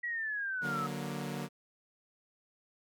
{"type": "linear sweep", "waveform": "sine", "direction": "down", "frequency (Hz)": [1940, 1272], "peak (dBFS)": -33, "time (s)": [0.03, 0.87], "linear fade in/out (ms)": 10}
{"type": "chord", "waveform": "sawtooth", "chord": "D augmented", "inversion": "none", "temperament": "equal with one note detuned", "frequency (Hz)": [146.83, 185, 235.5], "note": ["D3", "F#3", "A#3"], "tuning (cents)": [0, 0, 18], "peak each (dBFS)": [-36, -37, -37], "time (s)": [0.61, 1.49], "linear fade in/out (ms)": 50}
{"effects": []}